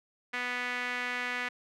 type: tone with band-pass filter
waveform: sawtooth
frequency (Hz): 246.9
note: B3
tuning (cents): 0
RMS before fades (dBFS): -34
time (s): 0.33-1.49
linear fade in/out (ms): 10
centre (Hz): 2000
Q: 2.7
effects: none